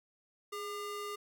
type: ring-modulated tone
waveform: square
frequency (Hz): 809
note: G#5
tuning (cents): -46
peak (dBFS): -36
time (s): 0.52-1.16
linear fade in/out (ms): 10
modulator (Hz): 395
effects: none